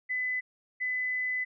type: tone pair in turn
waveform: sine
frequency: 2008 / 2008 Hz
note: B6 / B6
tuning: +28 / +28 cents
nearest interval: unison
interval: 0 cents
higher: neither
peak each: -28 dBFS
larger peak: neither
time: 0.09-0.41 / 0.8-1.45 s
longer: second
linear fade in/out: 20 ms
effects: none